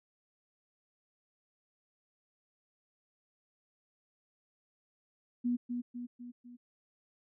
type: tone with echo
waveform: sine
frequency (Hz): 243.2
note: B3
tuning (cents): -26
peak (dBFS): -28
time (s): 5.44-5.57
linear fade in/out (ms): 20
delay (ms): 250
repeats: 4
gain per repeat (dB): -5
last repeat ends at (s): 6.57
effects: none